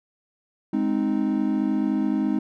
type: chord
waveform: triangle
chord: Ab major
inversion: none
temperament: equal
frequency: 207.7 / 261.6 / 311.1 Hz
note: Ab3 / C4 / Eb4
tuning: 0 / 0 / 0 cents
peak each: -23 dBFS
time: 0.73-2.39 s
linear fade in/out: 5 ms
effects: none